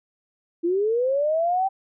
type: linear sweep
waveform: sine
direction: up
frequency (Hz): 329.6 to 784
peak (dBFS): -19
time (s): 0.63-1.69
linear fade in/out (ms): 20
effects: none